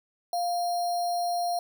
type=tone with sample-and-hold; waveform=sine; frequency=700 Hz; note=F5; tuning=4 cents sharp; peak=-25 dBFS; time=0.33-1.59 s; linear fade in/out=2 ms; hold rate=4900 Hz; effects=none